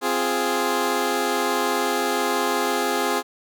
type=chord; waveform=15% pulse; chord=F minor; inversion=second; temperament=equal; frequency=261.6 / 349.2 / 415.3 Hz; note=C4 / F4 / Ab4; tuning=0 / 0 / 0 cents; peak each=-20 / -20 / -17 dBFS; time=0.01-3.23 s; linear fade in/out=50 ms; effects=none